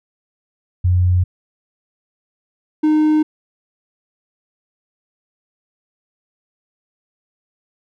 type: tone pair in turn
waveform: sine / triangle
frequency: 89.9 / 307.3 Hz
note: F#2 / D#4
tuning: -49 / -21 cents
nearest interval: octave + major sixth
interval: 2128 cents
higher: second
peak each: -11 / -9 dBFS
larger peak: second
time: 0.84-1.24 / 2.83-3.23 s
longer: neither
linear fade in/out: 10 ms
effects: none